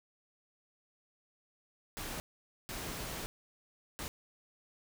pink noise bursts at uneven times, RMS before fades -41 dBFS, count 3, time 1.97-2.2 / 2.69-3.26 / 3.99-4.08 s, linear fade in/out 0 ms, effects none

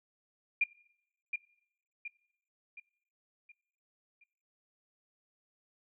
sine tone with echo, 2405 Hz, D7, 41 cents sharp, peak -24 dBFS, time 0.61-0.64 s, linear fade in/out 5 ms, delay 720 ms, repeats 5, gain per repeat -7 dB, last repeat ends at 4.24 s, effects noise-tail reverb RT60 0.8 s tail -22 dB re dry

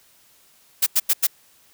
blue noise bursts, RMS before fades -17 dBFS, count 4, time 0.82-1.27 s, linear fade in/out 10 ms, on 45 ms, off 90 ms, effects white hiss -56 dBFS RMS until 1.73 s

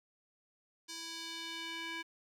square tone with band-pass filter sweep, 330.1 Hz, E4, 2 cents sharp, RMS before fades -43 dBFS, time 0.88-2.03 s, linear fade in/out 20 ms, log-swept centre 5500 to 2300 Hz, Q 1.6, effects 11-bit

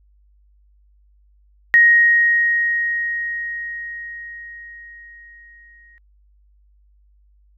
sine tone with exponential decay, 1877 Hz, A#6, 11 cents sharp, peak -7 dBFS, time 1.74-5.98 s, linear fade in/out 0 ms, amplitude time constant 920 ms, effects added 50 Hz sine -52 dBFS peak until 7.57 s

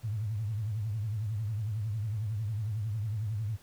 sine tone with vibrato, 107.1 Hz, A2, 46 cents flat, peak -30 dBFS, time 0.03-3.57 s, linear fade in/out 20 ms, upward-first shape triangle, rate 11 Hz, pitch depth 160 cents each way, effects pink hiss -59 dBFS RMS until 3.62 s

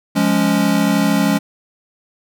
square chord, Db major, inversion first, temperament equal, 174.61 / 207.7 / 277.2 Hz, F3 / Ab3 / Db4, 0 / 0 / 0 cents, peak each -20 / -17 / -18 dBFS, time 0.15-1.39 s, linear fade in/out 20 ms, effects none

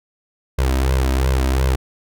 sawtooth tone with flanger, 65.41 Hz, C2, in tune, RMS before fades -17 dBFS, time 0.58-1.76 s, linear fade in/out 10 ms, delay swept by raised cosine 1.9 to 3.2 ms, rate 2.8 Hz, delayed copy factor +0.8, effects none

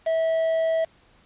triangle tone with quantisation, 650 Hz, E5, 24 cents flat, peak -18 dBFS, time 0.06-0.85 s, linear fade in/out 10 ms, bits 6, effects pink hiss -58 dBFS RMS until 1.25 s + resampled to 8000 Hz

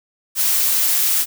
blue noise, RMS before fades -17 dBFS, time 0.35-1.26 s, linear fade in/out 50 ms, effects none

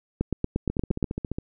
two click trains, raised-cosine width 3 ms, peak -16 / -11 dBFS, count 11 / 8, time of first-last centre 0.7-1.385 / 0.21-1.028 s, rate 14.6 / 8.56 Hz, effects none

